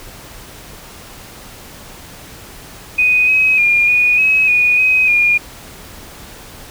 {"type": "tone with pitch steps", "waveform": "sine", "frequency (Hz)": [2492, 2539, 2414, 2462, 2554, 2463, 2522, 2424], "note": ["D#7", "D#7", "D7", "D#7", "D#7", "D#7", "D#7", "D#7"], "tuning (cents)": [2, 34, 47, -19, 45, -18, 23, -46], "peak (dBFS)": -9, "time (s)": [2.98, 5.38], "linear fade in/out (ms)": 10, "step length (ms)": 300, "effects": ["pink hiss -36 dBFS RMS until 6.7 s"]}